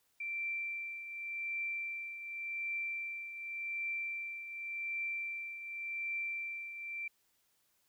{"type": "tone with tremolo", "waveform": "sine", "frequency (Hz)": 2349, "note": "D7", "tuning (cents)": 0, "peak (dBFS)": -34, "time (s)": [0.2, 7.08], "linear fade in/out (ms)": 5, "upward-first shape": "triangle", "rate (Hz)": 0.88, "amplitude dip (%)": 65, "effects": ["white hiss -75 dBFS RMS until 7.88 s"]}